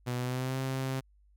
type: tone with pitch glide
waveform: sawtooth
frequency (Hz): 123.47 to 132.33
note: B2 to C3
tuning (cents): 0 to +20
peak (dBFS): -27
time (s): 0.06-1.01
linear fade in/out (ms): 20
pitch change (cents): +120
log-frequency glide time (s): 0.16-0.58
effects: added 50 Hz sine -60 dBFS peak until 1.36 s